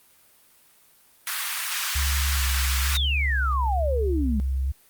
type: high-pass noise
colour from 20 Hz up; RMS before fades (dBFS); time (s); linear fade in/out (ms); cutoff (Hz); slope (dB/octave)
pink; -28; 1.27-2.97; 2; 1200; 24
type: tone with vibrato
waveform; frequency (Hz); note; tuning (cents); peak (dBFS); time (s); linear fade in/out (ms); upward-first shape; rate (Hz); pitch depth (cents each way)
sine; 68.1; C#2; -30; -22; 1.95-4.72; 10; square; 1.1; 42
type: exponential sweep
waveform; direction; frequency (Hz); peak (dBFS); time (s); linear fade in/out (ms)
sine; down; 3840 to 198; -24; 2.95-4.4; 0
effects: white hiss -57 dBFS RMS until 4.89 s + Opus 32 kbps